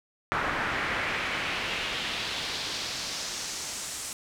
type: noise with band-pass filter sweep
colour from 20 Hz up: brown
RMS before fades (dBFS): -32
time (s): 0.32-4.13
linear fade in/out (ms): 0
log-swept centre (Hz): 1500 to 8300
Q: 1.7
effects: none